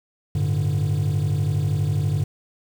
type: chord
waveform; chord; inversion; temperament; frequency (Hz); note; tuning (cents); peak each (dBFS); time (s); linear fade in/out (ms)
triangle; G suspended second; none; just; 98 / 110.25 / 147; G2 / A2 / D3; 0 / +4 / +2; -20 / -23 / -19; 0.35-2.24; 5
effects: tanh soft clip ceiling -14 dBFS + 7-bit